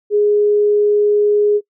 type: tone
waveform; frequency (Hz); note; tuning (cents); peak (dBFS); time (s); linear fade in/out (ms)
sine; 415.3; G#4; 0; -10; 0.1-1.61; 50
effects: noise-tail reverb RT60 0.1 s tail -24 dB re dry